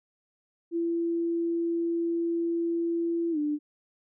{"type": "tone with pitch glide", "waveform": "sine", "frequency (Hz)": [337.1, 296.9], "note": ["E4", "D4"], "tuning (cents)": [39, 19], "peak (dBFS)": -25, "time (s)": [0.71, 3.59], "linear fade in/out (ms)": 50, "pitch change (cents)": -220, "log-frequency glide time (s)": [3.31, 3.38], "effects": []}